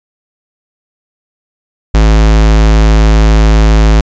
square tone, 53.7 Hz, A1, 41 cents flat, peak -4 dBFS, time 1.94-4.01 s, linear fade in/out 5 ms, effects resampled to 16000 Hz

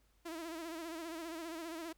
sawtooth tone with vibrato, 328.6 Hz, E4, 5 cents flat, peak -38 dBFS, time 0.25-1.93 s, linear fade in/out 10 ms, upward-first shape sine, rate 15 Hz, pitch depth 79 cents each way, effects added 50 Hz sine -70 dBFS peak until 1.97 s + pink hiss -75 dBFS RMS until 1.97 s

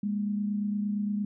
sine tone pair together, 204.7 / 233.4 Hz, G#3 / A#3, -25 / +2 cents, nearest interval major second, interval 227 cents, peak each -27 / -37 dBFS, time 0.03-1.25 s, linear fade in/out 5 ms, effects none

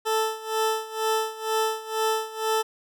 20% pulse tone with tremolo, 440 Hz, A4, in tune, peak -16 dBFS, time 0.05-2.63 s, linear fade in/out 20 ms, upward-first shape sine, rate 2.1 Hz, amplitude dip 85%, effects none

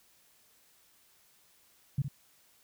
sine tone with echo, 138.59 Hz, C#3, in tune, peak -25 dBFS, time 1.98-2.02 s, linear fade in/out 5 ms, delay 63 ms, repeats 1, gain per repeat -8 dB, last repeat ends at 2.083 s, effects white hiss -65 dBFS RMS until 2.63 s

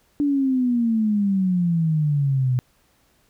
sine exponential sweep, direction down, 293 to 123.7 Hz, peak -17 dBFS, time 0.2-2.59 s, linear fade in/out 0 ms, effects pink hiss -62 dBFS RMS until 3.29 s

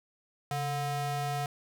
square ring-modulated tone, 291.1 Hz, D4, 15 cents flat, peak -28 dBFS, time 0.51-1.46 s, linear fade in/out 2 ms, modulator 429 Hz, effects none

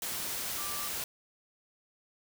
sine tone in noise, 1174.7 Hz, D6, in tune, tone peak -42 dBFS, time 0.58-0.88 s, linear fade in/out 2 ms, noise white, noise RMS -36 dBFS, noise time 0.02-1.04 s, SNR -9 dB, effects none

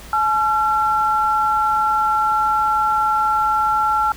sine tone pair together, 857 / 1360.4 Hz, A5 / F6, -46 / -46 cents, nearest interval minor sixth, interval 800 cents, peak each -18 / -17 dBFS, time 0.13-4.12 s, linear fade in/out 2 ms, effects added 56 Hz sine -42 dBFS peak until 4.16 s + pink hiss -40 dBFS RMS until 4.16 s

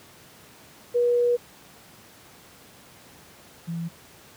sine tone pair in turn, 482.7 / 167.73 Hz, B4 / E3, -40 / +30 cents, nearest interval octave + tritone, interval 1830 cents, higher first, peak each -18 / -27 dBFS, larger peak first, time 0.94-1.37 / 3.67-3.89 s, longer first, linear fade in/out 20 ms, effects pink hiss -50 dBFS RMS until 4.36 s + high-pass 100 Hz 12 dB/octave

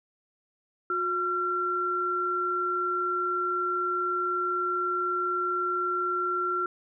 sine tone pair together, 361.3 / 1364 Hz, F#4 / F6, -41 / -41 cents, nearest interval octave + major seventh, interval 2300 cents, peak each -32 / -26 dBFS, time 0.9-6.66 s, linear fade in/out 2 ms, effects none

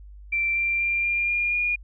sine tone with pitch steps, 2349 / 2365 / 2382 / 2398 / 2415 / 2432 Hz, D7 / D7 / D7 / D7 / D7 / D#7, 0 / +12 / +24 / +36 / +48 / -40 cents, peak -21 dBFS, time 0.32-1.76 s, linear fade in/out 10 ms, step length 240 ms, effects added 50 Hz sine -41 dBFS peak until 1.83 s

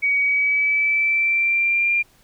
sine tone with pitch glide, 2259 to 2392 Hz, C#7 to D7, +32 to +31 cents, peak -16 dBFS, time 0.02-2.03 s, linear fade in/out 20 ms, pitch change +99 cents, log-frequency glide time 0.19-1.92 s, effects pink hiss -56 dBFS RMS until 2.23 s

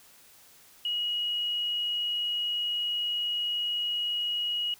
sine tone, 2900 Hz, F#7, 35 cents flat, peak -27 dBFS, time 0.85-4.74 s, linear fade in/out 2 ms, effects white hiss -56 dBFS RMS until 4.79 s

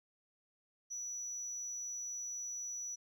sine tone with amplitude modulation, 5900 Hz, F#8, 6 cents flat, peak -37 dBFS, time 0.9-2.96 s, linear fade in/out 20 ms, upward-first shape sine, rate 124 Hz, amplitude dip 30%, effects tanh soft clip ceiling -36 dBFS + 13-bit

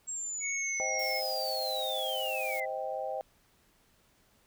sine linear sweep, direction down, 7600 to 1970 Hz, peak -34 dBFS, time 0.07-2.66 s, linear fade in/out 20 ms
sine tone with pitch glide, 2217 to 2165 Hz, C#7 to C#7, 0 to -41 cents, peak -33 dBFS, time 0.4-1.22 s, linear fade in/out 50 ms, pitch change -41 cents, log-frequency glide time 0.52-0.88 s
sine chord, C minor, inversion none, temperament just, 523.3 / 627.9 / 784.9 Hz, C5 / Eb5 / G5, 0 / +16 / +2 cents, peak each -37 dBFS, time 0.8-3.21 s, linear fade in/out 0 ms
blue noise, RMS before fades -44 dBFS, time 0.99-2.6 s, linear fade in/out 2 ms
effects pink hiss -67 dBFS RMS until 4.46 s

